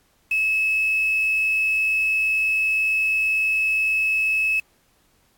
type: tone with quantisation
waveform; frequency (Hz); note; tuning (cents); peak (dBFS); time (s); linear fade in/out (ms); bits
sine; 2591; E7; -30; -18; 0.31-4.6; 5; 6
effects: pink hiss -62 dBFS RMS until 5.37 s + AAC 64 kbps